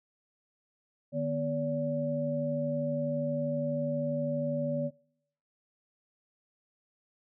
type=tone cluster; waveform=sine; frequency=151.5 / 243.9 / 573 Hz; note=D#3 / B3 / D5; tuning=-46 / -21 / -43 cents; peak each=-34 / -34 / -31 dBFS; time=1.12-4.91 s; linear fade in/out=50 ms; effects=noise-tail reverb RT60 0.7 s tail -25 dB re dry